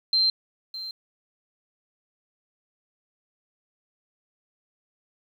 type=tone with echo; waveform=sine; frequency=4137 Hz; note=C8; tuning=20 cents flat; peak=-18 dBFS; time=0.13-0.3 s; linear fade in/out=2 ms; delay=610 ms; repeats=1; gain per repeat=-14 dB; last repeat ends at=0.91 s; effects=9-bit